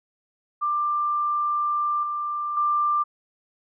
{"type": "tone with level steps", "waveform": "sine", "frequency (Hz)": 1186, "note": "D6", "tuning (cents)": 17, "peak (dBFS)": [-21, -25, -19], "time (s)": [0.61, 3.04], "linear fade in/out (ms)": 20, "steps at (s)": [2.03, 2.57], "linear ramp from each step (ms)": 2, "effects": []}